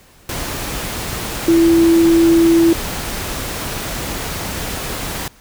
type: tone in noise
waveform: sine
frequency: 332.9 Hz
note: E4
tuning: 17 cents sharp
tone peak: -8 dBFS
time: 1.48-2.73 s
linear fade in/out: 2 ms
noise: pink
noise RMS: -24 dBFS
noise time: 0.29-5.28 s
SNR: +13 dB
effects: pink hiss -48 dBFS RMS until 5.4 s